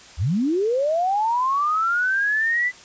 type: linear sweep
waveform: sine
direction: up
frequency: 60.9 to 2007 Hz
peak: -18 dBFS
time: 0.17-2.72 s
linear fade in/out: 50 ms
effects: white hiss -45 dBFS RMS until 2.84 s + resampled to 16000 Hz